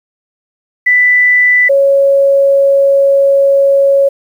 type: tone pair in turn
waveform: sine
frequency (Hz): 1985 / 553.3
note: B6 / C#5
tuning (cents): +8 / -3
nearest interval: octave + minor seventh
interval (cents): 2211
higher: first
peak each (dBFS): -5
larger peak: neither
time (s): 0.86-1.69 / 1.69-4.09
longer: second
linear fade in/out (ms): 10
effects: 7-bit